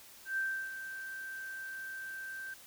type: tone with ADSR envelope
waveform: sine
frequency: 1564 Hz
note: G6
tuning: 4 cents flat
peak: -30 dBFS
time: 0.25-2.54 s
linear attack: 120 ms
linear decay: 330 ms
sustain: -10 dB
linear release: 5 ms
effects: white hiss -55 dBFS RMS until 2.66 s